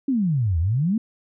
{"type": "exponential two-way sweep", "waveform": "sine", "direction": "down then up", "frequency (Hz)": [285.2, 77.7, 237.5], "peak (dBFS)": -18, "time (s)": [0.08, 0.98], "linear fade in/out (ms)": 5, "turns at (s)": 0.59, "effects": []}